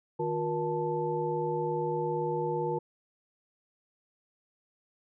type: tone cluster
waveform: sine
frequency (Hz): 154.3 / 357.2 / 474.9 / 878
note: D#3 / F4 / A#4 / A5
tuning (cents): -14 / +39 / +32 / -4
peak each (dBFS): -36 / -33 / -32 / -34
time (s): 0.19-2.79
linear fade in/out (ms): 10
effects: none